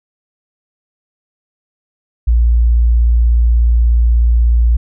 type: tone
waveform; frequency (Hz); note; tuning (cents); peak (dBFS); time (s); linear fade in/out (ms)
sine; 58.27; A#1; 0; -7; 2.27-4.77; 10
effects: none